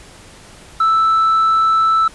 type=tone with tanh clipping; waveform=sine; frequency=1318.5 Hz; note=E6; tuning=in tune; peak=-11 dBFS; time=0.8-2.08 s; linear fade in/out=5 ms; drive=1 dB; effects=pink hiss -41 dBFS RMS until 2.14 s + resampled to 24000 Hz